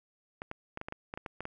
clicks, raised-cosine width 0.5 ms, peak -23 dBFS, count 11, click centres 0.419 / 0.514 / 0.774 / 0.814 / 0.885 / 0.924 / 1.139 / 1.175 / 1.262 / 1.406 / 1.454 s, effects none

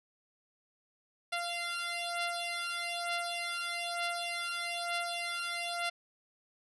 10% pulse beating tone pair, 692 / 693.1 Hz, F5 / F5, -16 / -13 cents, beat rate 1.1 Hz, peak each -28 / -29 dBFS, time 1.32-5.9 s, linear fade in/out 10 ms, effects resampled to 24000 Hz

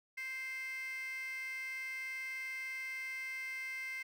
15% pulse tone with high-pass filter, 523.3 Hz, C5, in tune, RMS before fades -42 dBFS, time 0.17-4.03 s, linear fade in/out 10 ms, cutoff 2100 Hz, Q 6.8, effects none

